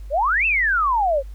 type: exponential two-way sweep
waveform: sine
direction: up then down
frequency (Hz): 519 to 2725 to 519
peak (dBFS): -16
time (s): 0.1-1.23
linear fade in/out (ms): 50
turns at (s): 0.46
effects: added 50 Hz sine -32 dBFS peak until 1.34 s + pink hiss -57 dBFS RMS until 1.34 s